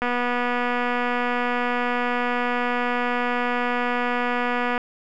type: click train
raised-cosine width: 0.5 ms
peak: -10 dBFS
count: 1162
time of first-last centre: 0.02-4.778 s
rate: 244 Hz
effects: none